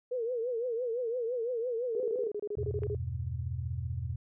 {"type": "tone with vibrato", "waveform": "sine", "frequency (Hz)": 477.7, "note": "A#4", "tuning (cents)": 42, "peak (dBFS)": -30, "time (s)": [0.11, 2.29], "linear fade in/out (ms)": 10, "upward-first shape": "triangle", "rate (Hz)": 5.9, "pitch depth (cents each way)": 140}
{"type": "tone bursts", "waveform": "sine", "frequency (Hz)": 415.3, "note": "G#4", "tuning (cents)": 0, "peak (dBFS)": -32, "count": 13, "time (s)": [1.95, 2.949], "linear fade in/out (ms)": 2, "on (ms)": 51, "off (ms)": 28}
{"type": "chord", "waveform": "sine", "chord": "E minor", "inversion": "none", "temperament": "equal", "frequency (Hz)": [82.41, 98, 123.47], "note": ["E2", "G2", "B2"], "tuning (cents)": [0, 0, 0], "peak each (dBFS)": [-36, -39, -36], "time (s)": [2.57, 4.16], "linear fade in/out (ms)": 5}
{"type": "click", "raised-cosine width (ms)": 0.5, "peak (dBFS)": -34, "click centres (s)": 2.835}
{"effects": []}